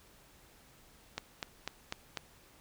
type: click train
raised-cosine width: 0.2 ms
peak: -18 dBFS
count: 5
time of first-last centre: 1.18-2.173 s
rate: 4.03 Hz
effects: pink hiss -61 dBFS RMS until 2.6 s